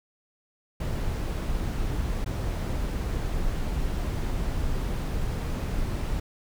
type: noise with dropouts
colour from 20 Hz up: brown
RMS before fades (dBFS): -28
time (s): 0.8-6.2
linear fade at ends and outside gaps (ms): 5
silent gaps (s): 2.245-2.26
effects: none